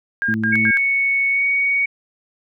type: tone bursts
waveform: sine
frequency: 1614 Hz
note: G#6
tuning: 50 cents flat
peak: -17 dBFS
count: 3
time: 0.22-0.772 s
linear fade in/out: 0 ms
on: 120 ms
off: 96 ms
type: harmonic tone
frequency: 110 Hz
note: A2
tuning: in tune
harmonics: 1 / 2 / 3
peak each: -27 / -20 / -31 dBFS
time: 0.28-0.71 s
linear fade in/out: 5 ms
type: tone with pitch glide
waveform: sine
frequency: 2217 to 2239 Hz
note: C#7 to C#7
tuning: 0 to +17 cents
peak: -15 dBFS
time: 0.52-1.86 s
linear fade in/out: 10 ms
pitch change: +17 cents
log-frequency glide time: 1.31-1.43 s
effects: none